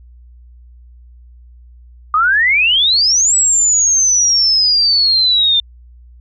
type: exponential two-way sweep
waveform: sine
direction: up then down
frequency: 1203 to 7870 to 3578 Hz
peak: -9 dBFS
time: 2.14-5.6 s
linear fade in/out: 2 ms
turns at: 3.35 s
effects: added 60 Hz sine -38 dBFS peak until 6.2 s